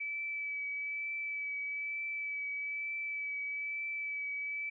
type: tone with vibrato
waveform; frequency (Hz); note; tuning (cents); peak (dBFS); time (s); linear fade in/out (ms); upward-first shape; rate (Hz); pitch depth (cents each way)
sine; 2300; D7; -37; -35; 0-4.7; 10; triangle; 1.1; 19
effects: none

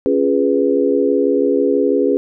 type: chord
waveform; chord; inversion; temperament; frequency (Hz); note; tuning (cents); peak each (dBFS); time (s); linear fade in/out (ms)
sine; C# dominant seventh; none; equal; 277.2 / 349.2 / 415.3 / 493.9; C#4 / E#4 / G#4 / B4; 0 / 0 / 0 / 0; -17 / -21 / -16 / -18; 0.06-2.17; 0
effects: none

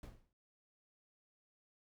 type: noise with exponential decay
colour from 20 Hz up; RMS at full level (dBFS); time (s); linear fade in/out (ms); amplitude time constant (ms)
brown; -45; 0.03-0.33; 2; 64
effects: none

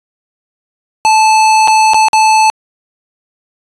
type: tone with dropouts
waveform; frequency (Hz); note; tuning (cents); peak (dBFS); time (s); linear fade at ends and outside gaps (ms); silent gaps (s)
square; 873; A5; -14; -6; 1.05-2.5; 0; 1.675-1.681 / 1.935-1.944 / 2.084-2.132
effects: resampled to 22050 Hz

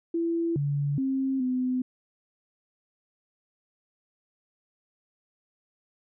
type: tone with pitch steps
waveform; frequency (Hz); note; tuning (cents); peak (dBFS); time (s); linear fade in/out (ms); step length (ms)
sine; 335 / 143.1 / 266.9 / 254; E4 / D3 / C4 / B3; +28 / -45 / +35 / +49; -24; 0.14-1.82; 5; 420
effects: none

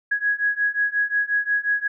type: beating tone pair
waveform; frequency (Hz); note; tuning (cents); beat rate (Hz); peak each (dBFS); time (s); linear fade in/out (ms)
sine; 1661.2 / 1666.8; G#6 / G#6; 0 / +6; 5.6; -23 / -22; 0.11-1.88; 10
effects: none

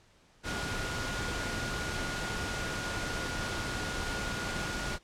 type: tone in noise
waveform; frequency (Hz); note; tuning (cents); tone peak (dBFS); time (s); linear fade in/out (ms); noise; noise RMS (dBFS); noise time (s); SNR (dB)
sine; 1435; F6; +47; -39; 0.43-4.99; 50; pink; -35; 0.43-4.99; -7
effects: pink hiss -63 dBFS RMS until 5.03 s + low-pass 7000 Hz 12 dB/octave

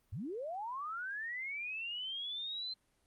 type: linear sweep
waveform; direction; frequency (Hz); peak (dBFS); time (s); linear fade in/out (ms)
sine; up; 73.8 to 4121; -38; 0.12-2.74; 10
effects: pink hiss -75 dBFS RMS until 3.06 s + Opus 32 kbps

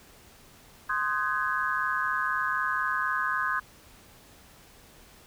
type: chord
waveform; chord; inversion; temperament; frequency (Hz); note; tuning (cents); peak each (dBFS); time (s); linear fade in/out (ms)
sine; Ab dominant seventh; first; equal with one note detuned; 1046.5 / 1244.5 / 1517.2 / 1661.2; C6 / Eb6 / Gb6 / Ab6; 0 / 0 / +43 / 0; -31; 0.89-3.6; 10
effects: pink hiss -54 dBFS RMS until 5.26 s

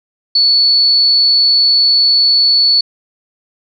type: tone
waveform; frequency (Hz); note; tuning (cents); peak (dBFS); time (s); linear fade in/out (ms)
sine; 4435; C#8; 0; -7; 0.35-2.81; 5
effects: none

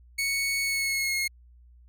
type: tone with pitch glide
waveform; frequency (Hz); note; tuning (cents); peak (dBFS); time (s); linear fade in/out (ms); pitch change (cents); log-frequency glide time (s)
sawtooth; 2217 to 2158; C#7 to C#7; 0 to -47; -22; 0.18-1.28; 10; -47; 0.62-1.15
effects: added 60 Hz sine -51 dBFS peak until 1.88 s

